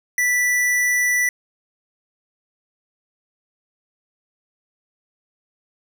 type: tone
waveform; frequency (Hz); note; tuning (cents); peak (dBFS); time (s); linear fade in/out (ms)
square; 1971; B6; -4; -17; 0.18-1.29; 2
effects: none